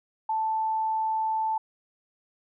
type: tone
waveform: sine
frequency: 880 Hz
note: A5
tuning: in tune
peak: -24 dBFS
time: 0.29-1.58 s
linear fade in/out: 5 ms
effects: none